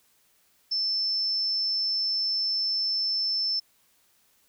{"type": "tone", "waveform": "sine", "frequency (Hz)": 5300, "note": "E8", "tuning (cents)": 9, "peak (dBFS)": -24, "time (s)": [0.71, 3.6], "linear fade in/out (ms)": 10, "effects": ["white hiss -65 dBFS RMS until 4.48 s"]}